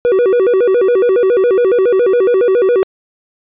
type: tone with vibrato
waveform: triangle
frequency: 429.1 Hz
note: A4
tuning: 43 cents flat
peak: -6 dBFS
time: 0.05-2.83 s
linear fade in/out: 0 ms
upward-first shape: square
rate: 7.2 Hz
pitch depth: 210 cents each way
effects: resampled to 8000 Hz